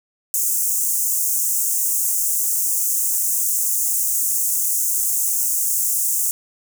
pink high-pass noise, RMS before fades -20 dBFS, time 0.34-6.31 s, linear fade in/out 0 ms, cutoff 6600 Hz, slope 48 dB/octave, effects none

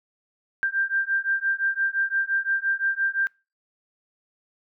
sine beating tone pair, 1580 / 1585.8 Hz, G6 / G6, +13 / +20 cents, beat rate 5.8 Hz, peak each -25 dBFS, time 0.63-3.27 s, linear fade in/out 0 ms, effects noise-tail reverb RT60 0.3 s tail -25 dB re dry

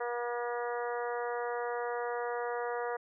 harmonic tone, 240 Hz, B3, 49 cents flat, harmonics 2 / 3 / 4 / 5 / 6 / 7 / 8, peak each -35 / -39 / -41 / -43 / -45 / -46 / -47 dBFS, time 0-2.97 s, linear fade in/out 10 ms, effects none

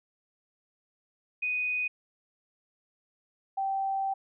sine tone pair in turn, 2489 / 778.1 Hz, D#7 / G5, 0 / -13 cents, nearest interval octave + minor sixth, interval 2013 cents, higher first, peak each -27 dBFS, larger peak neither, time 1.42-1.88 / 3.57-4.14 s, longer second, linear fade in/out 10 ms, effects none

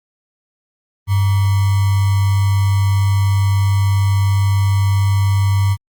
sine tone with sample-and-hold, 98.5 Hz, G2, 9 cents sharp, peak -11 dBFS, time 1.07-5.77 s, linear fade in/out 50 ms, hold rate 1050 Hz, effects Opus 24 kbps

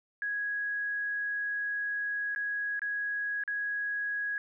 sine tone with dropouts, 1661.2 Hz, G#6, in tune, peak -30 dBFS, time 0.22-4.38 s, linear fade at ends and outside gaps 1 ms, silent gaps 2.349-2.36 / 2.794-2.818 / 3.437-3.477 s, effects none

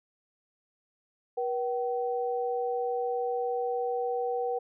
sine tone pair together, 481.9 / 765 Hz, B4 / G5, -43 / -42 cents, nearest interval minor sixth, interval 801 cents, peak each -29 / -32 dBFS, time 1.37-4.59 s, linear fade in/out 10 ms, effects none

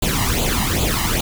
pink noise with flanger, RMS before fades -19 dBFS, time 0.02-1.21 s, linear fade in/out 5 ms, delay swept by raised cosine 0.27 to 1.03 ms, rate 2.5 Hz, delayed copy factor +0.75, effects none

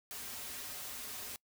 white noise with comb filter, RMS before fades -44 dBFS, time 0.11-1.36 s, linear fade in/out 0 ms, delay 6 ms, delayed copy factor -0.75, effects noise-tail reverb RT60 0.1 s tail -24 dB re dry

